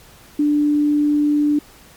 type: tone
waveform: sine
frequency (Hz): 294.9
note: D4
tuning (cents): +7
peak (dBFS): -13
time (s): 0.39-1.59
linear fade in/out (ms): 5
effects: pink hiss -46 dBFS RMS until 1.96 s + MP3 96 kbps